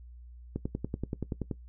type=click train; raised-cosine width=3 ms; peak=-19 dBFS; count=11; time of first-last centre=0.56-1.512 s; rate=10.5 Hz; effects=noise-tail reverb RT60 0.1 s tail -18 dB re dry + added 60 Hz sine -46 dBFS peak until 1.68 s